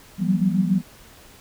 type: tone cluster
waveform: sine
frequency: 169.7 / 186.4 / 193.6 / 240 Hz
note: F3 / F#3 / G3 / B3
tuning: -49 / +13 / -21 / -49 cents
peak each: -24 / -22 / -21 / -28 dBFS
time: 0.18-0.83 s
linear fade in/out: 50 ms
effects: pink hiss -48 dBFS RMS until 1.4 s